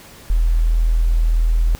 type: tone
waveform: sine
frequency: 40.86 Hz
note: E1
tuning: 14 cents flat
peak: -12 dBFS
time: 0.3-1.75 s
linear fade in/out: 0 ms
effects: pink hiss -42 dBFS RMS until 1.79 s